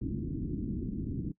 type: low-pass noise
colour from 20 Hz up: white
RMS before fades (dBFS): -35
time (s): 0.01-1.32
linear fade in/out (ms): 5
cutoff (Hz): 320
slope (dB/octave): 48
effects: noise-tail reverb RT60 0.1 s tail -21 dB re dry